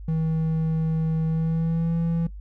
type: tone with pitch glide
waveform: triangle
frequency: 160.2 to 166.81 Hz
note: E3 to E3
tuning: -49 to +21 cents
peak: -19 dBFS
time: 0.08-2.27 s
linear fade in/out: 5 ms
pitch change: +70 cents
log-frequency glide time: 1.27-1.96 s
effects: noise-tail reverb RT60 0.1 s tail -17 dB re dry + added 50 Hz sine -35 dBFS peak until 2.4 s